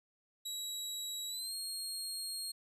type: tone with pitch glide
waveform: 25% pulse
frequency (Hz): 3882 to 4258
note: B7 to C8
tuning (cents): -31 to +30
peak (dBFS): -34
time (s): 0.45-2.52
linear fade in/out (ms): 10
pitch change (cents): +161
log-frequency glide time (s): 1.28-1.54
effects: none